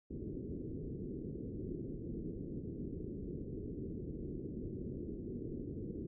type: low-pass noise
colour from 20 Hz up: white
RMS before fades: -43 dBFS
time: 0.1-6.07 s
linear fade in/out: 10 ms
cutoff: 410 Hz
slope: 48 dB/octave
effects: none